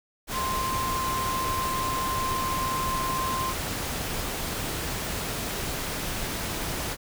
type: tone in noise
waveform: sine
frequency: 1046.5 Hz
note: C6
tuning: in tune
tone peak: -27 dBFS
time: 0.32-3.54 s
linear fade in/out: 50 ms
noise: pink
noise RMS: -31 dBFS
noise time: 0.27-6.97 s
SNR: +1 dB
effects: none